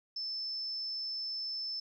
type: tone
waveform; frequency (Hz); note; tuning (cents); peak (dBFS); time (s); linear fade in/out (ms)
sine; 5274; E8; 0; -35; 0.16-1.8; 5
effects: 12-bit